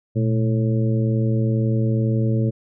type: harmonic tone with a mistuned harmonic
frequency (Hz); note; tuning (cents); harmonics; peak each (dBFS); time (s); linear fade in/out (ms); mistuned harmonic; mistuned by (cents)
110; A2; 0; 1 / 2 / 3 / 4 / 5; -18 / -24 / -28 / -30 / -32; 0.15-2.51; 20; 1; +120
effects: none